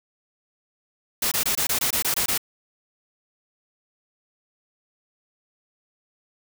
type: noise bursts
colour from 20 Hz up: white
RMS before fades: -23 dBFS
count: 10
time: 1.22-2.378 s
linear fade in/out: 5 ms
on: 96 ms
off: 22 ms
effects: none